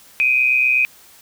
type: tone pair together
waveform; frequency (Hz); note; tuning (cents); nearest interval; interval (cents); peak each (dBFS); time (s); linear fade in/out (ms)
sine; 2372 / 2500; D7 / D#7; +17 / +8; minor second; 91; -19 / -14; 0.2-0.85; 0
effects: white hiss -47 dBFS RMS until 1.21 s